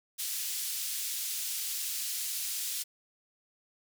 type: band-pass noise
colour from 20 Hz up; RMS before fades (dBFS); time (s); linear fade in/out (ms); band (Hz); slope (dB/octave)
white; -35; 0.18-2.84; 20; 3300 to 16000; 12
effects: none